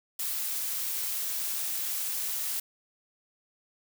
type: noise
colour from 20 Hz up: blue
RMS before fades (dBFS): -32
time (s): 0.19-2.6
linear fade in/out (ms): 5
effects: none